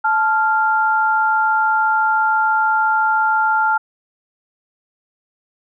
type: tone pair together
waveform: sine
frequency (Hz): 873 / 1390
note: A5 / F6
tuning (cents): -14 / -9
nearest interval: minor sixth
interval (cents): 805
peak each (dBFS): -16 / -16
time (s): 0.04-3.78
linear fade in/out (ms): 10
effects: none